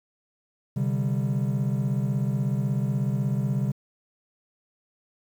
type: chord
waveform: triangle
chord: C suspended second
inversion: none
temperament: just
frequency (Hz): 130.81 / 147.16 / 196.22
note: C3 / D3 / G3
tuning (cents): 0 / +4 / +2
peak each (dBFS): -23 / -26 / -26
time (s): 0.76-3.72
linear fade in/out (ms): 10
effects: tanh soft clip ceiling -14 dBFS + 9-bit